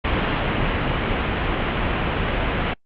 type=low-pass noise; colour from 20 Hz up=pink; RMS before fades=-22 dBFS; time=0.04-2.74 s; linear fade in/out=10 ms; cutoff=3200 Hz; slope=48 dB/octave; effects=noise-tail reverb RT60 0.1 s tail -26 dB re dry + Opus 48 kbps